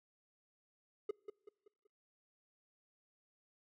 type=tone with echo; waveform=triangle; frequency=416.5 Hz; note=G#4; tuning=5 cents sharp; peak=-32 dBFS; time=1.09-1.11 s; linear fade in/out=5 ms; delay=190 ms; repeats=4; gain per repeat=-8 dB; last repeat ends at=1.87 s; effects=noise-tail reverb RT60 0.8 s tail -26 dB re dry